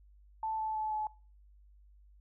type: tone with pitch steps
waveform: sine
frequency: 880 / 872.4 / 864.9 / 857.4 Hz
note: A5 / A5 / A5 / A5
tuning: 0 / -15 / -30 / -45 cents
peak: -32 dBFS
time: 0.43-1.07 s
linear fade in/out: 2 ms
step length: 160 ms
effects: noise-tail reverb RT60 0.4 s tail -23 dB re dry + added 50 Hz sine -57 dBFS peak until 2.2 s